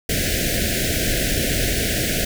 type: band-stop noise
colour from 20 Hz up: pink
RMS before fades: -21 dBFS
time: 0.09-2.25 s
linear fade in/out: 5 ms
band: 700 to 1500 Hz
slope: 96 dB/octave
effects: none